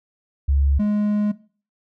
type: tone pair in turn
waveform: sine / triangle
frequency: 69.8 / 208.4 Hz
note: C#2 / G#3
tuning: +13 / +6 cents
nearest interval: octave + perfect fifth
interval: 1893 cents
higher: second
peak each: -15 dBFS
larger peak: neither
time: 0.48-0.79 / 0.79-1.32 s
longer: second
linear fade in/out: 10 ms
effects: noise-tail reverb RT60 0.4 s tail -18 dB re dry